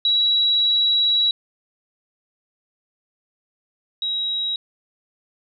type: tone pair in turn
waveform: sine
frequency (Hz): 3894 / 3840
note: B7 / B7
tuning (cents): -25 / -49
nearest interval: unison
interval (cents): 24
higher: first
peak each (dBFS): -15 / -21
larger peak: first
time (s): 0.05-1.31 / 4.02-4.56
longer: first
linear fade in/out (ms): 2
effects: none